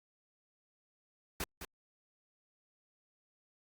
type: noise with echo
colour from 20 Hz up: pink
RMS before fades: -37 dBFS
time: 1.4-1.44 s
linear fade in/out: 2 ms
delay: 210 ms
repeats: 1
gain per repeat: -8 dB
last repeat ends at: 1.65 s
effects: Opus 48 kbps